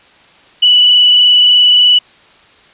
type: tone with frequency modulation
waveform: sine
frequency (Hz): 2960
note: F#7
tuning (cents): 0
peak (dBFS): -4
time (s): 0.62-1.99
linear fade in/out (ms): 10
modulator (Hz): 23.3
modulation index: 1.5
effects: white hiss -44 dBFS RMS until 2.73 s + resampled to 8000 Hz